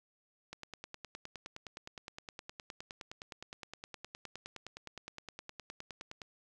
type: click train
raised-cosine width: 0.2 ms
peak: -27 dBFS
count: 56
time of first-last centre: 0.53-6.218 s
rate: 9.67 Hz
effects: none